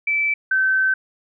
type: tone pair in turn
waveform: sine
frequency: 2318 / 1538.9 Hz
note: D7 / G6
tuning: -23 / -32 cents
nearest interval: perfect fifth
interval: 709 cents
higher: first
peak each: -17 / -15 dBFS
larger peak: second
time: 0.07-0.34 / 0.51-0.94 s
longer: second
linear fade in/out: 5 ms
effects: none